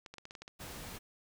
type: clicks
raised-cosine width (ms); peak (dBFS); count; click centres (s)
0.2; -30; 8; 0.062 / 0.14 / 0.183 / 0.254 / 0.309 / 0.352 / 0.42 / 0.479
type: noise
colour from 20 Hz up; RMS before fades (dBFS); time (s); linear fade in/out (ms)
pink; -46; 0.59-0.99; 20
effects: none